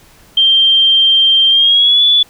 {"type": "tone with pitch glide", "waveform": "sine", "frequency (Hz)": [3160, 3446], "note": ["G7", "A7"], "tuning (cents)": [13, -37], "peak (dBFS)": -6, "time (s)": [0.37, 2.23], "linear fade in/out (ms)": 5, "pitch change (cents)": 150, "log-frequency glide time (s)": [1.49, 2.03], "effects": ["pink hiss -45 dBFS RMS until 2.29 s"]}